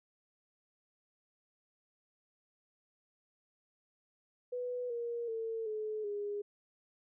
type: tone with pitch steps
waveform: sine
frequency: 493.9 / 471.6 / 450.3 / 430 / 410.5 Hz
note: B4 / A#4 / A4 / A4 / G#4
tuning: 0 / +20 / +40 / -40 / -20 cents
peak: -35 dBFS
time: 4.52-6.42 s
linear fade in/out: 10 ms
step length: 380 ms
effects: none